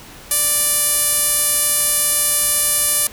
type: tone with band-pass filter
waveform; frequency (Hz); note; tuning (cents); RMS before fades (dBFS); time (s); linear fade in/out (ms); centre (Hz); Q
sawtooth; 587.3; D5; 0; -17; 0.31-3.07; 2; 11000; 2.9
effects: pink hiss -39 dBFS RMS until 3.12 s